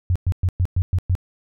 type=tone bursts; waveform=sine; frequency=90.8 Hz; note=F#2; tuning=32 cents flat; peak=-15 dBFS; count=7; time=0.1-1.152 s; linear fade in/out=0 ms; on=56 ms; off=110 ms; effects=none